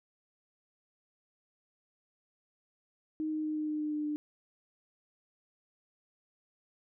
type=tone with pitch steps; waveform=sine; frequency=311.1 / 309.3 / 307.5 / 305.8 / 304 / 302.2 / 300.5 / 298.8 Hz; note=D#4 / D#4 / D#4 / D#4 / D#4 / D4 / D4 / D4; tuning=0 / -10 / -20 / -30 / -40 / +50 / +40 / +30 cents; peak=-31 dBFS; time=3.2-4.16 s; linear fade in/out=0 ms; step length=120 ms; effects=none